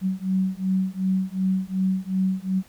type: beating tone pair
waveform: sine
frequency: 187.3 / 190 Hz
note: F#3 / F#3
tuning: +21 / +46 cents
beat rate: 2.7 Hz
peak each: -24 dBFS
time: 0.01-2.63 s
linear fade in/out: 50 ms
effects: pink hiss -54 dBFS RMS until 2.68 s